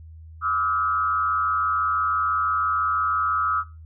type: tone with frequency modulation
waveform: sine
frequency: 1281 Hz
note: E6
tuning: 50 cents flat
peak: -20 dBFS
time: 0.41-3.64 s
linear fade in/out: 50 ms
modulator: 106 Hz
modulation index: 0.99
effects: noise-tail reverb RT60 0.3 s tail -18 dB re dry + added 80 Hz sine -40 dBFS peak until 3.85 s